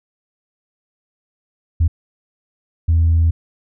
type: tone bursts at uneven times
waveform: sine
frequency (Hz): 82.3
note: E2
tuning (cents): -2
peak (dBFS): -9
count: 2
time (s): 1.8-1.88 / 2.88-3.31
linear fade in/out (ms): 10
effects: tanh soft clip ceiling -8 dBFS